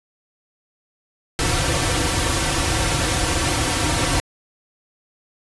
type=noise with comb filter; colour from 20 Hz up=pink; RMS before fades=-20 dBFS; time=1.39-4.2 s; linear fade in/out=0 ms; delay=4.8 ms; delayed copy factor=-0.9; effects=resampled to 24000 Hz